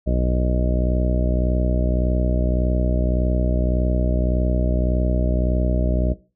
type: harmonic tone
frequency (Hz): 61.74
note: B1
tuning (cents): 0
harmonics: 1 / 2 / 3 / 4 / 5 / 6 / 7 / 8 / 9 / 10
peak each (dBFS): -19 / -27 / -25 / -30 / -31 / -32 / -38 / -37 / -36 / -28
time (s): 0.06-6.14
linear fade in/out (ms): 20
effects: noise-tail reverb RT60 0.3 s tail -17 dB re dry